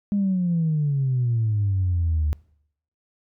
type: exponential sweep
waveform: sine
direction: down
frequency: 206.4 to 73.42 Hz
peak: -18 dBFS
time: 0.12-2.33 s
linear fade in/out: 0 ms
effects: noise-tail reverb RT60 0.7 s tail -24 dB re dry + tanh soft clip ceiling -15 dBFS